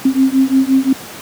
sine beating tone pair, 263 / 268.7 Hz, C4 / C4, +9 / +46 cents, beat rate 5.7 Hz, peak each -12 dBFS, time 0.05-0.93 s, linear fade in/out 5 ms, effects pink hiss -31 dBFS RMS until 1.21 s + high-pass 150 Hz 12 dB/octave

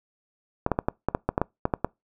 clicks, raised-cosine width 1 ms, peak -8 dBFS, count 12, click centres 0.664 / 0.717 / 0.789 / 0.885 / 1.086 / 1.149 / 1.29 / 1.379 / 1.416 / 1.654 / 1.738 / 1.846 s, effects noise-tail reverb RT60 0.2 s tail -25 dB re dry

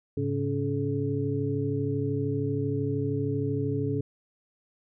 sine tone cluster, 106.7 / 139.6 / 281.2 / 427.7 Hz, G#2 / C#3 / C#4 / A4, +47 / +13 / +25 / -49 cents, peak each -31 dBFS, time 0.17-4.01 s, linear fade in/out 5 ms, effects none

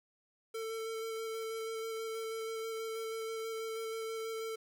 square tone with vibrato, 447.5 Hz, A4, 29 cents sharp, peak -38 dBFS, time 0.54-4.56 s, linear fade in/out 10 ms, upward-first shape square, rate 6.2 Hz, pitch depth 11 cents each way, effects 11-bit

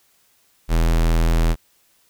square tone, 41.2 Hz, E1, in tune, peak -15 dBFS, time 0.68-1.56 s, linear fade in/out 50 ms, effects white hiss -60 dBFS RMS until 2.09 s

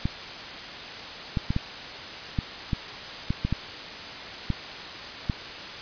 clicks, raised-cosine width 5 ms, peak -12 dBFS, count 11, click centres 0.055 / 1.372 / 1.505 / 1.564 / 2.388 / 2.732 / 3.305 / 3.45 / 3.526 / 4.503 / 5.298 s, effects white hiss -37 dBFS RMS until 5.81 s + resampled to 11025 Hz

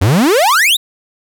45% pulse exponential sweep, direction up, 83.9 to 3951 Hz, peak -8 dBFS, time 0.01-0.77 s, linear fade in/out 10 ms, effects none

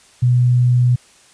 sine tone, 123.47 Hz, B2, in tune, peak -10 dBFS, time 0.22-0.96 s, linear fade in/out 10 ms, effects white hiss -49 dBFS RMS until 1.33 s + resampled to 22050 Hz

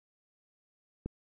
click, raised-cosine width 3 ms, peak -23 dBFS, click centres 1.06 s, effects none

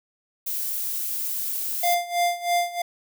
violet noise, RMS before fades -28 dBFS, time 0.46-1.95 s, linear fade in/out 10 ms
square tone with tremolo, 698.5 Hz, F5, in tune, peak -19 dBFS, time 1.83-2.82 s, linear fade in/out 5 ms, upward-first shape sine, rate 3.1 Hz, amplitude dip 85%
effects none

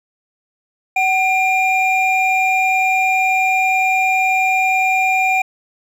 triangle tone pair together, 755 / 2397 Hz, F#5 / D7, +35 / +35 cents, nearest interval octave + minor sixth, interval 2000 cents, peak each -14 dBFS, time 0.96-5.42 s, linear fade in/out 5 ms, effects none

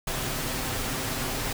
pink noise with comb filter, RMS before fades -30 dBFS, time 0.07-1.53 s, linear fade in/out 5 ms, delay 7.7 ms, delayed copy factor +0.5, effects none

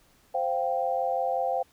sine chord, C suspended fourth, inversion none, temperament equal, 523.3 / 698.5 / 784 Hz, C5 / F5 / G5, 0 / 0 / 0 cents, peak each -29 dBFS, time 0.34-1.63 s, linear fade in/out 10 ms, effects pink hiss -62 dBFS RMS until 1.72 s

